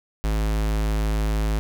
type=tone; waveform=square; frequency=53.2 Hz; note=G#1; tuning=42 cents sharp; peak=-21 dBFS; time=0.24-1.59 s; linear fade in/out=0 ms; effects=none